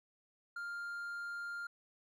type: tone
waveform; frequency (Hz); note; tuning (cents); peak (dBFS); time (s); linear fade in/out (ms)
triangle; 1400; F6; +4; -38; 0.56-1.67; 5
effects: none